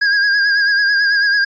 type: tone with vibrato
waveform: square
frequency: 1633 Hz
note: G#6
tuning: 30 cents flat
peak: -12 dBFS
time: 0.01-1.45 s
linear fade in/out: 10 ms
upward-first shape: sine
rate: 9.1 Hz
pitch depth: 45 cents each way
effects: resampled to 16000 Hz